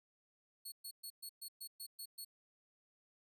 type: tone bursts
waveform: 15% pulse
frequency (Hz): 4365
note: C#8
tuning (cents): -28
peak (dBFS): -39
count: 9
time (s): 0.65-2.249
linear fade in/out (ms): 10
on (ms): 71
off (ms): 120
effects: none